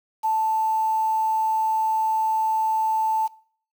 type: tone with quantisation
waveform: sine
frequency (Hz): 880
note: A5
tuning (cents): 0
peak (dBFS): -19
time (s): 0.23-3.28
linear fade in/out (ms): 20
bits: 7
effects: noise-tail reverb RT60 0.5 s tail -21 dB re dry